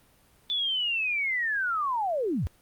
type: linear sweep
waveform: sine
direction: down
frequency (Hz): 3500 to 55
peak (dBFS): -25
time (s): 0.5-2.47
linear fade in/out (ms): 0
effects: pink hiss -61 dBFS RMS until 2.61 s + Opus 32 kbps